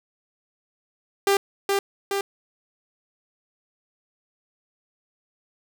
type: tone with echo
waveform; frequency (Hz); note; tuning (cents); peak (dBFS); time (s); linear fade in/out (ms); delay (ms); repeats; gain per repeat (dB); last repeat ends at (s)
sawtooth; 396.8; G4; +21; -13; 1.27-1.37; 2; 420; 2; -3; 2.21
effects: none